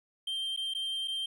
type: tone with dropouts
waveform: triangle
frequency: 3155 Hz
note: G7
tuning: 10 cents sharp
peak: -30 dBFS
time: 0.27-1.26 s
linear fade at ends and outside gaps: 5 ms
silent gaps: 0.564-0.573 / 0.738-0.748 / 1.076-1.08 s
effects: none